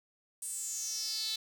sawtooth tone with high-pass filter sweep, 438.7 Hz, A4, 5 cents flat, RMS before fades -37 dBFS, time 0.42-1.36 s, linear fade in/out 5 ms, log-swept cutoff 9000 to 3900 Hz, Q 6.5, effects none

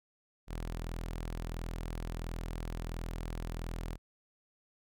sawtooth tone, 41.46 Hz, E1, 11 cents sharp, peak -33 dBFS, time 0.47-3.98 s, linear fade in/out 50 ms, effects none

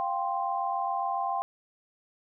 sine chord, F suspended second, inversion none, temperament just, 698.5 / 785.8 / 1047.7 Hz, F5 / G5 / C6, 0 / +4 / +2 cents, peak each -33 / -30 / -32 dBFS, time 0-1.42 s, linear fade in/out 0 ms, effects none

